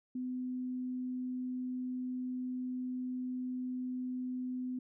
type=tone; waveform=sine; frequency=252.9 Hz; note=B3; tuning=41 cents sharp; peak=-35 dBFS; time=0.15-4.79 s; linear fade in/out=5 ms; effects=none